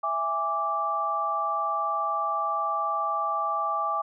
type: tone cluster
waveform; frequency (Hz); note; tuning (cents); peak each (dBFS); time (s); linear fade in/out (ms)
sine; 660 / 821 / 1169; E5 / G#5 / D6; +2 / -20 / -8; -33 / -31 / -26; 0.03-4.02; 10
effects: none